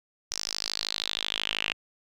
sawtooth tone with band-pass filter sweep, 52.9 Hz, G#1, 33 cents sharp, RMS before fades -32 dBFS, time 0.31-1.73 s, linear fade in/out 5 ms, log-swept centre 5700 to 2700 Hz, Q 5.2, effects none

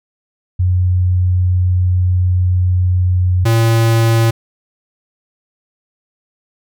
sine / square tone pair in turn, 90.7 / 114.06 Hz, F#2 / A#2, -34 / -37 cents, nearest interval major third, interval 397 cents, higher second, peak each -10 dBFS, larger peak neither, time 0.59-3.45 / 3.45-4.31 s, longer first, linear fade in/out 10 ms, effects none

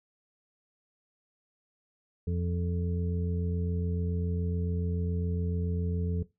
harmonic tone, 87.1 Hz, F2, 4 cents flat, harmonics 1 / 2 / 3 / 5, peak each -29 / -33 / -45 / -39 dBFS, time 2.27-6.23 s, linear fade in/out 5 ms, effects noise-tail reverb RT60 0.2 s tail -17 dB re dry

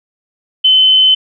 sine tone, 3051 Hz, G7, 48 cents flat, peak -5 dBFS, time 0.64-1.15 s, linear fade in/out 10 ms, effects none

